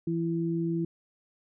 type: tone pair together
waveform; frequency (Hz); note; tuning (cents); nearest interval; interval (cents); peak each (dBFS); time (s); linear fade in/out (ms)
sine; 166.89 / 333.5; E3 / E4; +22 / +20; octave; 1198; -29 / -29; 0.07-0.85; 5
effects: none